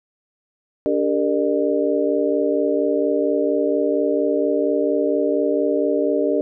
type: tone cluster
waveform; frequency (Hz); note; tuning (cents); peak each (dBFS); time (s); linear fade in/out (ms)
sine; 289.3 / 396.5 / 460.8 / 602; D4 / G4 / A#4 / D5; -26 / +20 / -20 / +43; -22; 0.86-6.41; 0
effects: none